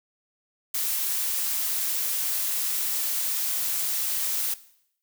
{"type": "noise", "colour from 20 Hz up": "blue", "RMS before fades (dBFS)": -27, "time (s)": [0.74, 4.54], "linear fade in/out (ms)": 5, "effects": ["noise-tail reverb RT60 0.7 s tail -17 dB re dry"]}